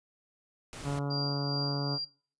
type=noise; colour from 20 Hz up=pink; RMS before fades=-43 dBFS; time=0.73-0.99 s; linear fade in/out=0 ms
type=harmonic tone; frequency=141.9 Hz; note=C#3; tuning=41 cents sharp; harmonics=1 / 2 / 3 / 4 / 5 / 6 / 7 / 8 / 9 / 10; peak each=-31 / -37 / -41 / -43 / -45 / -47 / -48 / -49 / -50 / -51 dBFS; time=0.83-1.99 s; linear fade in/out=50 ms
type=tone with tremolo; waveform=sine; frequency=4761 Hz; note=D8; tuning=23 cents sharp; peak=-33 dBFS; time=1.1-2.05 s; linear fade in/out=10 ms; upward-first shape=sine; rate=2.5 Hz; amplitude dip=50%
effects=noise-tail reverb RT60 0.5 s tail -23 dB re dry + resampled to 22050 Hz